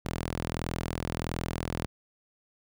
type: tone with high-pass filter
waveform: sawtooth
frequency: 41.48 Hz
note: E1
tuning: 12 cents sharp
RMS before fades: -34 dBFS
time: 0.05-1.86 s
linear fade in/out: 0 ms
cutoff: 89 Hz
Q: 0.64
effects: none